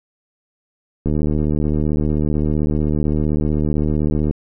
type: click train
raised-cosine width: 3 ms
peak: -7 dBFS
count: 247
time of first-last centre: 1.06-4.31 s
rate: 75.7 Hz
effects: none